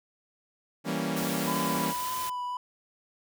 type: chord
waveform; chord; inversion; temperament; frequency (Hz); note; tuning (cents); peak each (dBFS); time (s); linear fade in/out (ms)
sawtooth; E diminished seventh; none; equal; 164.81 / 196 / 233.1 / 277.2; E3 / G3 / Bb3 / Db4; 0 / 0 / 0 / 0; -30; 0.84-1.94; 50
type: noise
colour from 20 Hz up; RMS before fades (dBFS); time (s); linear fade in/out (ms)
white; -37; 1.16-2.3; 10
type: tone with vibrato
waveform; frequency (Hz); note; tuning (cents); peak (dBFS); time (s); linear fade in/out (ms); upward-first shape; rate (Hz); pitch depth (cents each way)
triangle; 998; B5; +18; -29; 1.47-2.57; 2; sine; 1.8; 23
effects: none